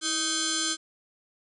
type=tone with frequency modulation; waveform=sine; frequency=1551 Hz; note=G6; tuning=19 cents flat; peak=-25 dBFS; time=0.01-0.77 s; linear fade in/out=50 ms; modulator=937 Hz; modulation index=7.2; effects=none